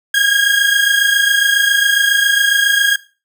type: tone pair together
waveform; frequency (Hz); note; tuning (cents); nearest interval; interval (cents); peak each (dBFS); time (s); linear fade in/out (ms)
30% pulse; 1618 / 1645.3; G#6 / G#6; -46 / -17; unison; 29; -11; 0.14-2.96; 5
effects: noise-tail reverb RT60 0.3 s tail -17 dB re dry